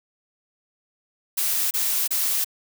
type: noise bursts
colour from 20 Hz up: blue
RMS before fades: -23 dBFS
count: 3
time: 1.37-2.446 s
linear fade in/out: 10 ms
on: 340 ms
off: 28 ms
effects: none